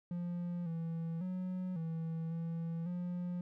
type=tone with pitch steps; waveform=triangle; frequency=174.7 / 165 / 183.8 / 163.2 / 165.9 / 177.3 Hz; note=F3 / E3 / F#3 / E3 / E3 / F3; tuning=+1 / +2 / -11 / -17 / +11 / +26 cents; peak=-34 dBFS; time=0.11-3.41 s; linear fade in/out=2 ms; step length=550 ms; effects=none